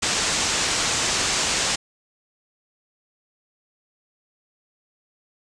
white low-pass noise, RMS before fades -23 dBFS, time 0.02-1.76 s, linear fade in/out 10 ms, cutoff 8100 Hz, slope 48 dB/octave, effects none

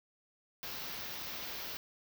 white band-stop noise, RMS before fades -42 dBFS, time 0.63-1.77 s, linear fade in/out 0 ms, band 5900 to 14000 Hz, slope 48 dB/octave, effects none

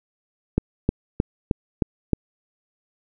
click train, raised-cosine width 3 ms, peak -5 dBFS, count 6, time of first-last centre 0.58-2.133 s, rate 3.22 Hz, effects none

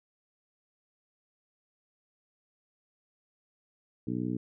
harmonic tone, 61 Hz, B1, 21 cents flat, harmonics 2 / 3 / 4 / 5 / 6 / 7, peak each -37 / -36 / -34 / -35 / -45 / -45 dBFS, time 4.07-4.37 s, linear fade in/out 5 ms, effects none

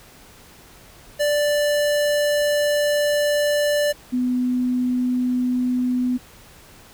square / sine tone pair in turn, 587.3 / 249.9 Hz, D5 / B3, 0 / +21 cents, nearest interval octave + minor third, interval 1479 cents, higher first, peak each -18 dBFS, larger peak neither, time 1.19-3.93 / 4.12-6.18 s, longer first, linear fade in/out 20 ms, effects pink hiss -47 dBFS RMS until 6.93 s

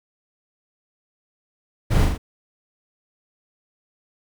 brown noise with echo, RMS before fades -18 dBFS, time 1.9-2.06 s, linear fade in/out 20 ms, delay 40 ms, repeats 3, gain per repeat -3 dB, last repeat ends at 2.18 s, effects none

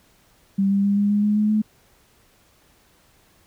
sine tone with pitch steps, 196 / 198.51 / 201 / 203.6 / 206.2 / 208.9 / 211.5 / 214.2 Hz, G3 / G3 / G3 / G#3 / G#3 / G#3 / G#3 / A3, 0 / +22 / +44 / -34 / -12 / +10 / +32 / -46 cents, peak -16 dBFS, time 0.58-1.62 s, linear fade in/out 10 ms, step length 130 ms, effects pink hiss -58 dBFS RMS until 3.46 s

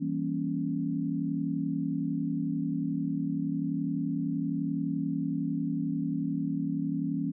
sine chord, E diminished seventh, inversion none, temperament equal with one note detuned, 164.81 / 196 / 236.9 / 277.2 Hz, E3 / G3 / Bb3 / Db4, 0 / 0 / +28 / 0 cents, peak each -33 / -36 / -35 / -31 dBFS, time 0-7.32 s, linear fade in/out 20 ms, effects none

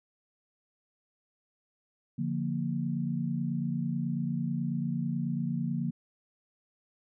sine chord, Bb major, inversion first, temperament just, 145.68 / 174.81 / 233.1 Hz, D3 / F3 / Bb3, -14 / +2 / 0 cents, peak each -33 dBFS, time 2.18-5.91 s, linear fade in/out 10 ms, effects none

